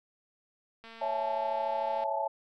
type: click train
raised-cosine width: 0.3 ms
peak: -33 dBFS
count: 273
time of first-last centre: 0.84-2.038 s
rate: 227 Hz
type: chord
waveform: sine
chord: A major seventh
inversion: first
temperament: equal with one note detuned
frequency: 554.4 / 659.3 / 846.6 / 880 Hz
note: C#5 / E5 / G#5 / A5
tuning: 0 / 0 / +33 / 0 cents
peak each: -35 / -34 / -35 / -32 dBFS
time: 1.01-2.28 s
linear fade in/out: 10 ms
effects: MP3 96 kbps